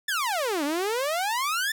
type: exponential two-way sweep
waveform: sawtooth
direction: down then up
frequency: 1800 to 277.2 to 1800 Hz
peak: -21 dBFS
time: 0.08-1.72 s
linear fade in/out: 5 ms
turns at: 0.64 s
effects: none